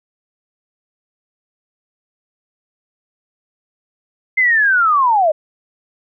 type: linear sweep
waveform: sine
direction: down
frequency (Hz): 2094 to 589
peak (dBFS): -10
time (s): 4.37-5.32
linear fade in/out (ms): 10
effects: none